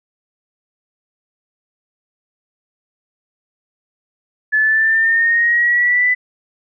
sine exponential sweep, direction up, 1722 to 2000 Hz, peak -11 dBFS, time 4.52-6.15 s, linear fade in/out 20 ms, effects none

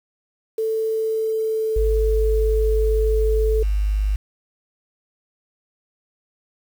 sine tone with pitch glide, 442.9 to 436.8 Hz, A4 to A4, +11 to -13 cents, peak -19 dBFS, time 0.58-3.63 s, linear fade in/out 5 ms, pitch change -24 cents, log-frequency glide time 0.81-2.57 s
sine tone, 51 Hz, G#1, 31 cents flat, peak -17 dBFS, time 1.76-4.16 s, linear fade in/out 5 ms
effects 7-bit

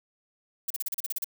violet noise bursts, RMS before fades -30 dBFS, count 10, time 0.68-1.244 s, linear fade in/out 5 ms, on 24 ms, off 36 ms, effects none

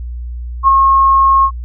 sine tone with ADSR envelope, 1083 Hz, C#6, 41 cents flat, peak -3 dBFS, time 0.63-1.51 s, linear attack 48 ms, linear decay 12 ms, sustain -3 dB, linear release 68 ms, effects added 60 Hz sine -21 dBFS peak until 1.64 s

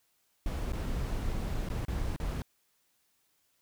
brown noise with dropouts, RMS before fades -33 dBFS, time 0.46-2.42 s, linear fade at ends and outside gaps 1 ms, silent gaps 0.721-0.733 / 1.689-1.7 / 1.851-1.882 / 2.163-2.2 s, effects white hiss -73 dBFS RMS until 3.61 s

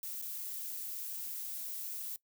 violet noise with dropouts, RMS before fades -41 dBFS, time 0.03-2.16 s, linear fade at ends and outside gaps 1 ms, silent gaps 0.216-0.223 s, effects noise-tail reverb RT60 0.1 s tail -20 dB re dry

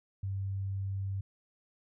sine tone, 97.4 Hz, G2, 11 cents flat, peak -32 dBFS, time 0.23-1.21 s, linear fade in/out 5 ms, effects none

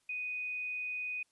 sine tone, 2489 Hz, D#7, in tune, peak -35 dBFS, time 0.09-1.23 s, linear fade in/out 5 ms, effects white hiss -75 dBFS RMS until 1.31 s + resampled to 24000 Hz

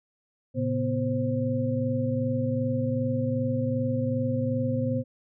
sine tone cluster, 111.9 / 134.5 / 246.6 / 525 Hz, A2 / C3 / B3 / C5, +30 / +48 / -2 / +6 cents, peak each -29 / -32 / -28 / -30 dBFS, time 0.54-5.04 s, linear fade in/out 50 ms, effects none

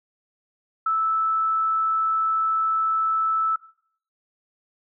sine tone, 1313 Hz, E6, 7 cents flat, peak -19 dBFS, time 0.86-3.56 s, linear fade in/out 5 ms, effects noise-tail reverb RT60 0.6 s tail -19 dB re dry

